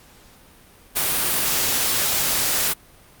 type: noise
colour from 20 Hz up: white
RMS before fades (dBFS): -21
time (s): 0.95-2.74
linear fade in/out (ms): 20
effects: pink hiss -50 dBFS RMS until 3.2 s + Opus 48 kbps